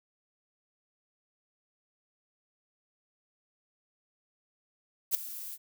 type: noise with ADSR envelope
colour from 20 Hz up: violet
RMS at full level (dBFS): -24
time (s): 5.11-5.58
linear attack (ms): 38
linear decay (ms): 4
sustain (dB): -17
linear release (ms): 46
effects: none